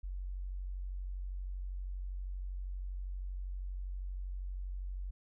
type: tone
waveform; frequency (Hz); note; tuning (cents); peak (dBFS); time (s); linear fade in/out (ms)
sine; 46.29; F#1; +2; -37; 0.03-5.11; 10
effects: none